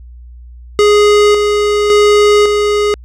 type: tone with tremolo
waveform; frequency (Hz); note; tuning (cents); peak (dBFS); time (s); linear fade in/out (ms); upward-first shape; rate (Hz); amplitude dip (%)
square; 415.3; G#4; 0; -6; 0.79-2.94; 0; square; 0.9; 40
effects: added 60 Hz sine -31 dBFS peak until 3.04 s + low-pass 7000 Hz 12 dB/octave